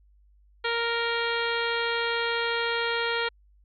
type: harmonic tone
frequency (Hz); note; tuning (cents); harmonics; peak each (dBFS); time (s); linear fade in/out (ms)
466.2; A#4; 0; 1 / 2 / 3 / 4 / 5 / 6 / 7 / 8 / 9; -30 / -33 / -31 / -33 / -35 / -39 / -35 / -41 / -38; 0.64-3.29; 10
effects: added 50 Hz sine -56 dBFS peak until 3.64 s